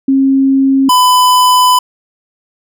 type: tone pair in turn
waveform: sine / square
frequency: 270 / 1002.2 Hz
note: C#4 / B5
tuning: -45 / +25 cents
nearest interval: octave + major seventh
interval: 2270 cents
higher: second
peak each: -6 dBFS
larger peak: neither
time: 0.08-0.89 / 0.89-1.79 s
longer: second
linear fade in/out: 5 ms
effects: none